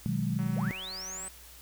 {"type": "chord", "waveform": "sine", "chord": "G# minor seventh", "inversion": "first", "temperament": "equal", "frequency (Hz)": [123.47, 155.56, 185, 207.7], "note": ["B2", "D#3", "F#3", "G#3"], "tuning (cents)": [0, 0, 0, 0], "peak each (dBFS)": -33, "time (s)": [0.06, 0.71], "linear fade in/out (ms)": 0}
{"type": "click train", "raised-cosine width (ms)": 0.5, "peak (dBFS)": -33, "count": 168, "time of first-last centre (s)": [0.39, 1.278], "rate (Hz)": 188}
{"type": "linear sweep", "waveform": "sine", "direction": "up", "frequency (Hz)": [394.7, 8372], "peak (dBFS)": -37, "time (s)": [0.56, 1.29], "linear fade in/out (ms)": 10}
{"effects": ["added 60 Hz sine -54 dBFS peak until 1.61 s", "white hiss -52 dBFS RMS until 1.61 s"]}